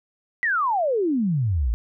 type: exponential sweep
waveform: sine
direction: down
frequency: 2000 to 51.4 Hz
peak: -19 dBFS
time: 0.43-1.74 s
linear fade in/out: 0 ms
effects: none